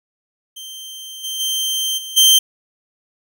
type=tone with level steps; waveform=sawtooth; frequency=3136 Hz; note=G7; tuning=in tune; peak=-28 / -20 / -15 / -25 / -5 dBFS; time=0.56-2.39 s; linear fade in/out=10 ms; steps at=1.23 / 1.39 / 1.97 / 2.16 s; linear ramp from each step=20 ms; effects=none